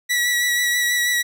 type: tone with vibrato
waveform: sawtooth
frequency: 1940 Hz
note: B6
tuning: 31 cents flat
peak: -14 dBFS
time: 0.09-1.23 s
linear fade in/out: 20 ms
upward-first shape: sine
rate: 6.2 Hz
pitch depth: 20 cents each way
effects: none